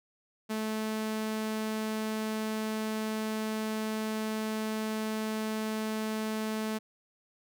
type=tone; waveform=sawtooth; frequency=217.7 Hz; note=A3; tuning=18 cents flat; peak=-27 dBFS; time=0.49-6.79 s; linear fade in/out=20 ms; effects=none